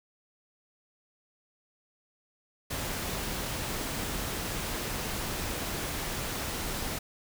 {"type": "noise", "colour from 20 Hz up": "pink", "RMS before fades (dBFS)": -34, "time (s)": [2.7, 6.99], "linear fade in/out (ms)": 10, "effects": []}